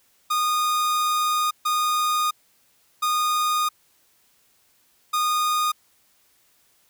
45% pulse tone bursts at uneven times, 1229 Hz, D#6, 22 cents flat, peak -20 dBFS, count 4, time 0.3-1.51 / 1.65-2.31 / 3.02-3.69 / 5.13-5.72 s, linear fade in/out 10 ms, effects white hiss -62 dBFS RMS until 6.89 s

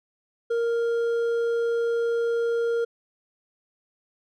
triangle tone with hard clipping, 466.2 Hz, A#4, in tune, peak -23 dBFS, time 0.5-2.85 s, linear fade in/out 10 ms, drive 8 dB, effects none

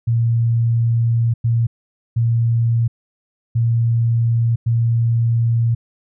sine tone bursts at uneven times, 116.2 Hz, A#2, 5 cents flat, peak -13 dBFS, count 5, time 0.07-1.34 / 1.44-1.67 / 2.16-2.88 / 3.55-4.56 / 4.66-5.75 s, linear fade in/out 10 ms, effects none

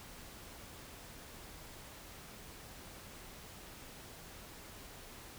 silence, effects pink hiss -52 dBFS RMS until 5.38 s

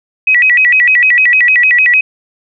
sine tone with vibrato, 2217 Hz, C#7, in tune, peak -5 dBFS, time 0.27-2.01 s, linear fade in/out 5 ms, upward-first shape square, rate 6.6 Hz, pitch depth 230 cents each way, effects none

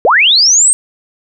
sine linear sweep, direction up, 392 to 8600 Hz, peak -5 dBFS, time 0.05-0.73 s, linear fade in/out 0 ms, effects none

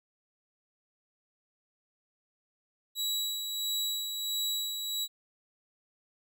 sawtooth tone with tremolo, 3900 Hz, B7, 23 cents flat, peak -26 dBFS, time 2.95-5.08 s, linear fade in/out 50 ms, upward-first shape sine, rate 1.5 Hz, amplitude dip 45%, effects none

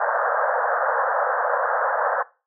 pink band-pass noise, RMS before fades -22 dBFS, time 0-2.23 s, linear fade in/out 5 ms, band 490 to 1700 Hz, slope 96 dB/octave, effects noise-tail reverb RT60 0.3 s tail -19 dB re dry

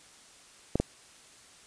clicks, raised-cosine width 2 ms, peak -12 dBFS, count 2, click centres 0.756 / 0.8 s, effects white hiss -55 dBFS RMS until 1.66 s + resampled to 22050 Hz

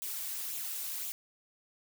blue noise with flanger, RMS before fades -38 dBFS, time 0.02-1.12 s, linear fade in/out 0 ms, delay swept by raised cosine 0.28 to 2.78 ms, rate 1.9 Hz, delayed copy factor +0.5, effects none

